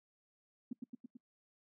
sine tone with echo, 244.2 Hz, B3, 19 cents flat, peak -36 dBFS, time 0.71-0.73 s, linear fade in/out 5 ms, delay 110 ms, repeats 4, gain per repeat -3 dB, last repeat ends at 1.17 s, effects noise-tail reverb RT60 0.1 s tail -23 dB re dry + high-pass 150 Hz 12 dB/octave

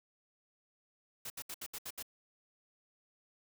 white noise bursts, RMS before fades -43 dBFS, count 7, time 1.25-2.027 s, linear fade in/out 5 ms, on 51 ms, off 70 ms, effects none

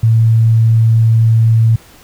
sine tone, 113 Hz, A2, 47 cents sharp, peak -6 dBFS, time 0.03-1.76 s, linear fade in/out 5 ms, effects pink hiss -42 dBFS RMS until 2.03 s

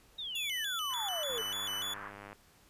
sine exponential sweep, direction down, 3825 to 428.9 Hz, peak -37 dBFS, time 0.18-1.42 s, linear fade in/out 10 ms
40% pulse tone with vibrato, 3208 Hz, G7, 39 cents sharp, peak -34 dBFS, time 0.35-1.94 s, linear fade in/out 5 ms, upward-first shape square, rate 3.4 Hz, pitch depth 120 cents each way
white band-pass noise, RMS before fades -46 dBFS, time 0.89-2.13 s, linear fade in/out 50 ms, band 940 to 1800 Hz, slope 48 dB/octave
click train, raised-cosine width 0.5 ms, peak -32 dBFS, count 105, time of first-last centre 1.3-2.33 s, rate 101 Hz
effects pink hiss -63 dBFS RMS until 2.69 s + resampled to 32000 Hz

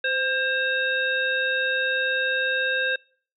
harmonic tone with a mistuned harmonic, 533 Hz, C5, 32 cents sharp, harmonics 1 / 3 / 5 / 7, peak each -29 / -23 / -31 / -31 dBFS, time 0.04-2.96 s, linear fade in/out 5 ms, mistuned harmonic 1, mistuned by -51 cents, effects noise-tail reverb RT60 0.5 s tail -26 dB re dry

